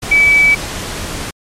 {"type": "tone in noise", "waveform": "sine", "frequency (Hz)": 2295, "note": "D7", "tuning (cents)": -40, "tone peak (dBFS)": -6, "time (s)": [0.11, 0.55], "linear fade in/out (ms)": 10, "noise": "pink", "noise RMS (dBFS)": -23, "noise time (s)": [0.02, 1.31], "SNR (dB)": 14, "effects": ["low-pass 10000 Hz 12 dB/octave", "MP3 64 kbps"]}